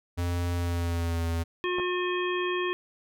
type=tone with pitch glide; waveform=square; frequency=87.31 to 83.51 Hz; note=F2 to E2; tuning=0 to +23 cents; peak=-27 dBFS; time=0.17-1.44 s; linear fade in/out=20 ms; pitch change=-77 cents; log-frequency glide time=0.54-1.24 s
type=harmonic tone; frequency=359.7 Hz; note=F#4; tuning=49 cents flat; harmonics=1 / 3 / 5 / 7 / 9; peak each=-28 / -33 / -35 / -36 / -38 dBFS; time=1.64-2.73 s; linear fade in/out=0 ms
type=clicks; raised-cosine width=1 ms; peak=-22 dBFS; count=2; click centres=1.785 / 1.798 s
effects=none